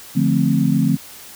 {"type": "chord", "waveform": "sine", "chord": "D minor seventh", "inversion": "none", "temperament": "equal", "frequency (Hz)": [146.83, 174.61, 220, 261.6], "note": ["D3", "F3", "A3", "C4"], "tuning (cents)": [0, 0, 0, 0], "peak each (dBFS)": -19, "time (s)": [0.15, 0.97], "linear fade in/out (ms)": 20, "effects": ["white hiss -39 dBFS RMS until 1.35 s"]}